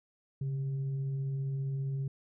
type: tone with frequency modulation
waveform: sine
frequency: 137.5 Hz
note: C#3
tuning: 14 cents flat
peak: -31 dBFS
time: 0.41-2.08 s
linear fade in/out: 5 ms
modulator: 260 Hz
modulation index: 0.21
effects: none